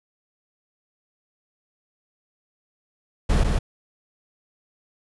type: noise with echo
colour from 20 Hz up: brown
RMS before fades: -18 dBFS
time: 3.29-3.44 s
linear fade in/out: 10 ms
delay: 150 ms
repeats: 1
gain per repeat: -3 dB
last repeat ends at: 3.59 s
effects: resampled to 24000 Hz

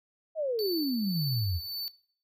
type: exponential sweep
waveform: sine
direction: down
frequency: 660 to 79 Hz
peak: -27 dBFS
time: 0.35-1.61 s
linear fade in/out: 50 ms
type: tone with tremolo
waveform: square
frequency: 4509 Hz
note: C#8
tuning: 29 cents sharp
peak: -32 dBFS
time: 0.59-1.88 s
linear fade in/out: 0 ms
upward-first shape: sine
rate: 1.8 Hz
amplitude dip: 50%
effects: noise-tail reverb RT60 0.5 s tail -20 dB re dry

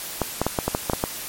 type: clicks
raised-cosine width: 1 ms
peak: -6 dBFS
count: 9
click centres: 0.217 / 0.416 / 0.466 / 0.588 / 0.68 / 0.749 / 0.898 / 0.934 / 1.039 s
effects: white hiss -33 dBFS RMS until 1.28 s + MP3 64 kbps

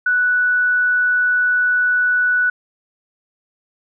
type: tone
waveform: sine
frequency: 1480 Hz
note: F#6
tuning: in tune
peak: -13 dBFS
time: 0.06-2.5 s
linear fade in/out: 5 ms
effects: none

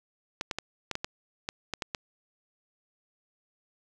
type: clicks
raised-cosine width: 0.2 ms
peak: -14 dBFS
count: 10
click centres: 0.411 / 0.512 / 0.586 / 0.913 / 0.954 / 1.045 / 1.489 / 1.737 / 1.822 / 1.948 s
effects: none

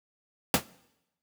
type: noise with exponential decay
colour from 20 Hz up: pink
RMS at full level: -17 dBFS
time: 0.54-0.65 s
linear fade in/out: 2 ms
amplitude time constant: 22 ms
effects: noise-tail reverb RT60 0.9 s tail -22 dB re dry + high-pass 100 Hz 12 dB/octave

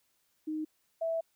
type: tone pair in turn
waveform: sine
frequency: 310.1 / 657.1 Hz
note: D#4 / E5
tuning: -6 / -6 cents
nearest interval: octave + minor second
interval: 1300 cents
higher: second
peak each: -32 / -29 dBFS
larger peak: second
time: 0.47-0.65 / 1.01-1.21 s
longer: second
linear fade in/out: 10 ms
effects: white hiss -74 dBFS RMS until 1.35 s

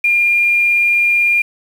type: tone with quantisation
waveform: sine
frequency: 2406 Hz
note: D7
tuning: 41 cents sharp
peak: -10 dBFS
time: 0.04-1.42 s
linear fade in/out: 5 ms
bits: 6
effects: none

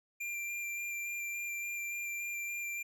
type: tone with vibrato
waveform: square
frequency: 2377 Hz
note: D7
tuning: 20 cents sharp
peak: -37 dBFS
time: 0.2-2.83 s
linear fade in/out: 10 ms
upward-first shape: square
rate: 3.5 Hz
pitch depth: 10 cents each way
effects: none

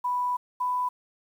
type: tone pair in turn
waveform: sine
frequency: 987.8 / 994.7 Hz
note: B5 / B5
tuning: 0 / +12 cents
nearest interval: unison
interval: 12 cents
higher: second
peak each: -24 dBFS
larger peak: neither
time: 0.04-0.37 / 0.6-0.89 s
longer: first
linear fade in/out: 10 ms
effects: 9-bit

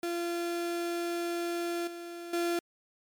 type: tone with level steps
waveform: 35% pulse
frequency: 343.6 Hz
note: F4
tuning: 28 cents flat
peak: -29 / -38 / -26 dBFS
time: 0.03-2.59 s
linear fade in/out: 2 ms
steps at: 1.87 / 2.33 s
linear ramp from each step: 5 ms
effects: MP3 96 kbps

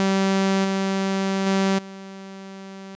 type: tone with level steps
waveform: sawtooth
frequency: 193.4 Hz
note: G3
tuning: 23 cents flat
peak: -14 / -17 / -14 / -32 dBFS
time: 0-2.95 s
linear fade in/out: 0 ms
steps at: 0.64 / 1.46 / 1.78 s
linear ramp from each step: 10 ms
effects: resampled to 16000 Hz

